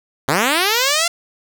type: linear sweep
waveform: 5% pulse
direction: up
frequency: 123.47 to 698.5 Hz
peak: -3 dBFS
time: 0.28-1.08 s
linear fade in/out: 5 ms
effects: none